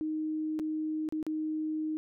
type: tone with dropouts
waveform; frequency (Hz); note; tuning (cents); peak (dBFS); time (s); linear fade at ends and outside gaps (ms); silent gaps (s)
sine; 311.1; D#4; 0; -30; 0.01-1.97; 0; 0.591-0.597 / 1.089-1.124 / 1.228-1.266
effects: none